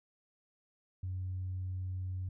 sine tone, 92.5 Hz, F#2, in tune, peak -34 dBFS, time 1.03-2.29 s, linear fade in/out 5 ms, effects tanh soft clip ceiling -31 dBFS

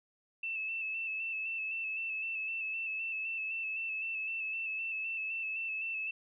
sine tone with vibrato, 2637 Hz, E7, in tune, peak -34 dBFS, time 0.43-6.11 s, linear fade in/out 5 ms, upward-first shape square, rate 3.9 Hz, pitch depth 26 cents each way, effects none

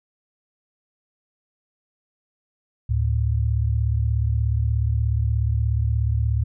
sine tone pair together, 73.24 / 110 Hz, D2 / A2, -4 / 0 cents, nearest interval perfect fifth, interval 704 cents, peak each -21 dBFS, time 2.89-6.44 s, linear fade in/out 10 ms, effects none

